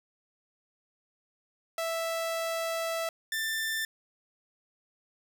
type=tone pair in turn; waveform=sawtooth; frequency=659.3 / 1779 Hz; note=E5 / A6; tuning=0 / +19 cents; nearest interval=octave + perfect fourth; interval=1719 cents; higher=second; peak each=-26 dBFS; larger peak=neither; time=1.78-3.09 / 3.32-3.85 s; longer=first; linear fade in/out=2 ms; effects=none